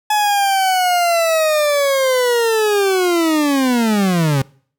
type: linear sweep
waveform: 40% pulse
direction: down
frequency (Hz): 852 to 130.81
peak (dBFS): -12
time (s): 0.1-4.42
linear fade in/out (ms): 5
effects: noise-tail reverb RT60 0.5 s tail -24 dB re dry